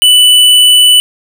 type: tone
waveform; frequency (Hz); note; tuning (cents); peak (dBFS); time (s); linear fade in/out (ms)
square; 2979; F#7; +11; -3; 0.02-1; 0
effects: none